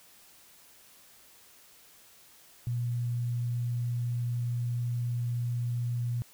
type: tone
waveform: sine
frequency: 120.4 Hz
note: B2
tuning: 44 cents flat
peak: -28 dBFS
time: 2.67-6.22 s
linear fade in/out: 0 ms
effects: white hiss -57 dBFS RMS until 6.33 s